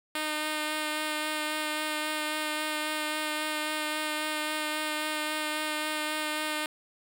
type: tone with vibrato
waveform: 5% pulse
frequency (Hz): 306.1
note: D#4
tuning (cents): -28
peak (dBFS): -18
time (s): 0.15-6.66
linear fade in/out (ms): 2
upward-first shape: sine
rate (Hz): 3.7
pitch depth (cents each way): 11
effects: none